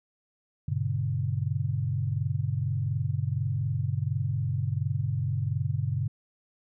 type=tone cluster; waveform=sine; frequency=98.7 / 121.4 / 142.9 Hz; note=G2 / B2 / D3; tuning=+12 / -29 / -47 cents; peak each=-30 dBFS; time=0.68-6.08 s; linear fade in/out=5 ms; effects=none